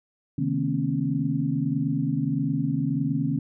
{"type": "tone cluster", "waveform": "sine", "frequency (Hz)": [134.9, 156.5, 222.9, 242.3, 271.9], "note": ["C#3", "D#3", "A3", "B3", "C#4"], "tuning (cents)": [-47, 10, 23, -33, -33], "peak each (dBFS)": [-29, -27, -33, -32, -27], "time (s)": [0.38, 3.39], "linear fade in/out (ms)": 5, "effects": []}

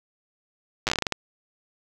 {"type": "slowing click train", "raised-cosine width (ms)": 0.2, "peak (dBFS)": -6, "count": 11, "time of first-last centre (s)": [0.87, 1.123], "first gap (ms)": 8, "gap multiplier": 1.24, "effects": []}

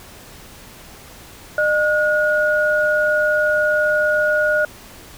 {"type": "tone pair together", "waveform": "sine", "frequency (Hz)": [607.5, 1445], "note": ["D#5", "F#6"], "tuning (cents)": [-42, -41], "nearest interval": "octave + minor third", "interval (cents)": 1501, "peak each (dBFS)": -17, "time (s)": [1.58, 4.65], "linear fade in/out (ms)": 2, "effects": ["pink hiss -41 dBFS RMS until 5.17 s"]}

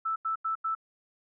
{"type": "tone bursts", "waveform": "sine", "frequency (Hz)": 1318.5, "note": "E6", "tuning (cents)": 0, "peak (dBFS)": -27, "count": 4, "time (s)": [0.05, 0.751], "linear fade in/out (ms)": 10, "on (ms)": 110, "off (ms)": 87, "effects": []}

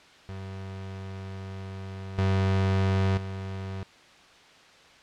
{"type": "tone with level steps", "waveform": "35% pulse", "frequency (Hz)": 95.9, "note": "G2", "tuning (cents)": -37, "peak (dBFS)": [-34, -20, -31], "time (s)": [0.29, 3.83], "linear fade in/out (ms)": 0, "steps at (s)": [2.18, 3.17], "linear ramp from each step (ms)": 5, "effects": ["white hiss -53 dBFS RMS until 5.02 s", "low-pass 4000 Hz 12 dB/octave"]}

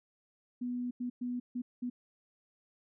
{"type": "tone bursts at uneven times", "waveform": "sine", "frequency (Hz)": 245.9, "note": "B3", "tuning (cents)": -7, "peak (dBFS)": -33, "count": 5, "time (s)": [[0.61, 0.91], [1, 1.1], [1.21, 1.4], [1.55, 1.62], [1.82, 1.9]], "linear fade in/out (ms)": 10, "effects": []}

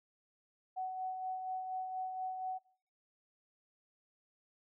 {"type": "tone with tremolo", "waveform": "sine", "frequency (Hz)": 748, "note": "F#5", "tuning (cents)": 19, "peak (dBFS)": -35, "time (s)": [0.76, 2.59], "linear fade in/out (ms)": 20, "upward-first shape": "sine", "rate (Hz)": 4.2, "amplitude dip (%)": 40, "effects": ["noise-tail reverb RT60 0.5 s tail -23 dB re dry"]}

